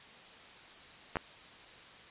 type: clicks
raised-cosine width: 0.5 ms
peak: -17 dBFS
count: 2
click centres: 1.157 / 1.169 s
effects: white hiss -53 dBFS RMS until 2.1 s + resampled to 8000 Hz